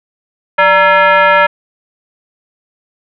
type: tone with frequency modulation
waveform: sine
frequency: 174.61 Hz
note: F3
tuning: in tune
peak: -5 dBFS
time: 0.58-1.47 s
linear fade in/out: 10 ms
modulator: 761 Hz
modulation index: 2.5
effects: none